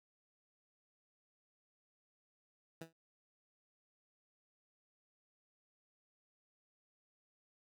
15% pulse tone with exponential decay, 163.5 Hz, E3, 14 cents flat, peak -36 dBFS, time 2.81-2.93 s, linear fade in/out 5 ms, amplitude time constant 25 ms, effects none

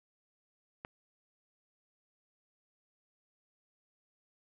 click, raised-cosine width 0.5 ms, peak -26 dBFS, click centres 0.849 s, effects none

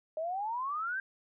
sine exponential sweep, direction up, 614 to 1610 Hz, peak -32 dBFS, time 0.17-1 s, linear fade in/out 2 ms, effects none

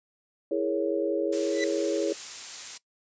sine chord, A# half-diminished seventh, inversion second, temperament equal, 329.6 / 415.3 / 466.2 / 554.4 Hz, E4 / G#4 / A#4 / C#5, 0 / 0 / 0 / 0 cents, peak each -29 / -29 / -33 / -29 dBFS, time 0.51-2.13 s, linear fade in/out 5 ms
blue noise, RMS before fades -34 dBFS, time 1.32-2.78 s, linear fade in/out 10 ms
sawtooth tone with exponential growth, 1985 Hz, B6, 8 cents sharp, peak -22 dBFS, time 1.48-1.64 s, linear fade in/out 1 ms, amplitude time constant 34 ms
effects noise-tail reverb RT60 0.1 s tail -19 dB re dry + resampled to 16000 Hz

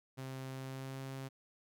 sawtooth tone with pitch glide, 132.1 to 134.02 Hz, C3 to C3, +17 to +42 cents, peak -38 dBFS, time 0.17-1.29 s, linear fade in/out 20 ms, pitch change +25 cents, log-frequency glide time 0.54-1 s, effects none

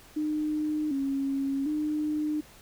sine tone with pitch steps, 304.6 / 273.9 / 303 Hz, D#4 / C#4 / D#4, -37 / -21 / -46 cents, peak -26 dBFS, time 0.16-2.41 s, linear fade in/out 10 ms, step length 750 ms, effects pink hiss -53 dBFS RMS until 2.61 s

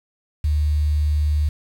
sine tone with quantisation, 75 Hz, D2, 37 cents sharp, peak -16 dBFS, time 0.44-1.49 s, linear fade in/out 5 ms, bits 7, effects none

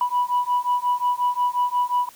sine beating tone pair, 980 / 985.6 Hz, B5 / B5, -14 / -4 cents, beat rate 5.6 Hz, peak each -21 dBFS, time 0.01-2.09 s, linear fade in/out 2 ms, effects tanh soft clip ceiling -14 dBFS + white hiss -49 dBFS RMS until 2.15 s

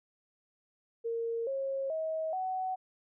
sine tone with pitch steps, 461.1 / 542 / 637.2 / 749.1 Hz, A#4 / C#5 / D#5 / F#5, -19 / -39 / +41 / +21 cents, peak -31 dBFS, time 1.04-2.76 s, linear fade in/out 20 ms, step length 430 ms, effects none

